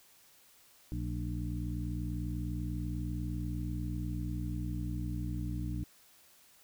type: harmonic tone with a mistuned harmonic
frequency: 60.1 Hz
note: B1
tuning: 46 cents flat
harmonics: 1 / 2 / 3 / 4 / 5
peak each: -37 / -38 / -42 / -47 / -42 dBFS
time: 0.92-5.84 s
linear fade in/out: 0 ms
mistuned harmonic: 4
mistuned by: -87 cents
effects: white hiss -62 dBFS RMS until 6.63 s